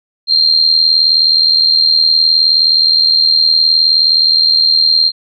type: tone with amplitude modulation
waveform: sine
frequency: 4186 Hz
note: C8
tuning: in tune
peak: -4 dBFS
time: 0.27-5.12 s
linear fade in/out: 50 ms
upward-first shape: sine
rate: 79.3 Hz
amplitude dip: 65%
effects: none